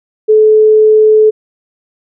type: tone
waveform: sine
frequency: 431.7 Hz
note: A4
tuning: 33 cents flat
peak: -3 dBFS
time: 0.28-1.31 s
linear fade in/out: 20 ms
effects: none